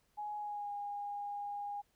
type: tone with pitch glide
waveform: sine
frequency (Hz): 836 to 816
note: G#5 to G#5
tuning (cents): +11 to -31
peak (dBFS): -38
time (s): 0.17-1.82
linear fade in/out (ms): 20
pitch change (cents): -42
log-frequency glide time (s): 0.38-0.72
effects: pink hiss -75 dBFS RMS until 1.95 s